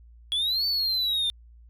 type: exponential two-way sweep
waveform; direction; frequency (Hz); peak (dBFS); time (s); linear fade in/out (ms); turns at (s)
triangle; up then down; 3322 to 4554 to 3578; -22; 0.32-1.3; 0; 0.66
effects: added 58 Hz sine -48 dBFS peak until 1.69 s